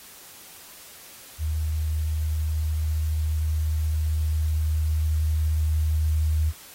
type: tone with level ramp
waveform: sine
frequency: 77.78 Hz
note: D#2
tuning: in tune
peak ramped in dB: -23 to -19 dBFS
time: 1.38-6.53 s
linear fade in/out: 50 ms
effects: white hiss -46 dBFS RMS until 6.74 s + AAC 48 kbps